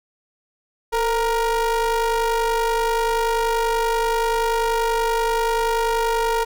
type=ring-modulated tone; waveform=square; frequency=238.4 Hz; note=A#3; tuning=39 cents sharp; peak=-16 dBFS; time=0.92-6.45 s; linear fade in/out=20 ms; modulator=690 Hz; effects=none